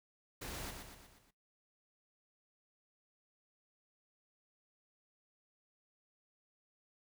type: noise with echo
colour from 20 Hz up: pink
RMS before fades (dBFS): -45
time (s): 0.41-0.71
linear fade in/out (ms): 10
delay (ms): 120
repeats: 5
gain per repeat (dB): -5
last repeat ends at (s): 1.31
effects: noise-tail reverb RT60 0.2 s tail -21 dB re dry